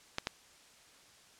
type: clicks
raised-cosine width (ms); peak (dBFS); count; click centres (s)
0.2; -15; 2; 0.184 / 0.271
effects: white hiss -60 dBFS RMS until 1.39 s + low-pass 8000 Hz 12 dB/octave